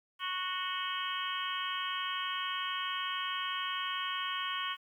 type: harmonic tone with a mistuned harmonic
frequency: 368.9 Hz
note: F#4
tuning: 5 cents flat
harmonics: 3 / 4 / 5 / 6 / 7 / 8 / 9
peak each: -37 / -42 / -43 / -44 / -45 / -40 / -41 dBFS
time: 0.19-4.77 s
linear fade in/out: 50 ms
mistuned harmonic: 9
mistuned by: -66 cents
effects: 11-bit